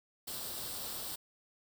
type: noise with comb filter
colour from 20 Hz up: white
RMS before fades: -41 dBFS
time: 0.27-1.16 s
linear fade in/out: 10 ms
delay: 0.23 ms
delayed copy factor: +0.55
effects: none

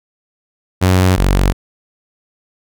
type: tone pair in turn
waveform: sawtooth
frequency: 92.5 / 47.06 Hz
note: F#2 / F#1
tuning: 0 / +30 cents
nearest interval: octave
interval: 1170 cents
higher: first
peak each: -5 / -6 dBFS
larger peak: first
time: 0.81-1.17 / 1.17-1.53 s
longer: neither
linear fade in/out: 20 ms
effects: none

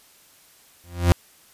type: tone with exponential growth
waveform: 40% pulse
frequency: 87.31 Hz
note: F2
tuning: in tune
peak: -9 dBFS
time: 0.84-1.12 s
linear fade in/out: 0 ms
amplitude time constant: 59 ms
effects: white hiss -54 dBFS RMS until 1.53 s + resampled to 32000 Hz

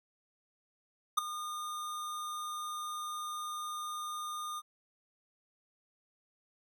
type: tone with ADSR envelope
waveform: square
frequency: 1218 Hz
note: D#6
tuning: 37 cents flat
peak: -23 dBFS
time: 1.17-4.62 s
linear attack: 12 ms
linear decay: 11 ms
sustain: -15 dB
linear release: 39 ms
effects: none

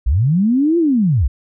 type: linear two-way sweep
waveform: sine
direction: up then down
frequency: 49.91 to 349.2 to 49.91 Hz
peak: -11 dBFS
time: 0.06-1.28 s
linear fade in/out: 10 ms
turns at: 0.78 s
effects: none

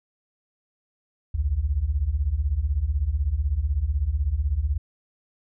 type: beating tone pair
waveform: sine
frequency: 60.9 / 76.9 Hz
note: B1 / D#2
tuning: -24 / -20 cents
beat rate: 16 Hz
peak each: -25 / -23 dBFS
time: 1.34-4.78 s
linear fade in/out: 10 ms
effects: none

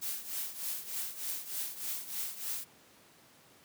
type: noise with tremolo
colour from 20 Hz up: blue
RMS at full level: -35 dBFS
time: 0.01-2.65 s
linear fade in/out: 20 ms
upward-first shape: triangle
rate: 3.3 Hz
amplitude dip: 80%
effects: pink hiss -60 dBFS RMS until 3.64 s + high-pass 150 Hz 12 dB/octave

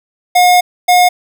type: tone bursts at uneven times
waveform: square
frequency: 719 Hz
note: F#5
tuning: 50 cents flat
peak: -6 dBFS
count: 2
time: 0.35-0.61 / 0.88-1.09 s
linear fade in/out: 10 ms
effects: none

